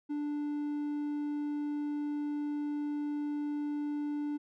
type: tone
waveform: triangle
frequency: 293.8 Hz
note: D4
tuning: 1 cent sharp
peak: -30 dBFS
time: 0.09-4.38 s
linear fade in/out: 20 ms
effects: none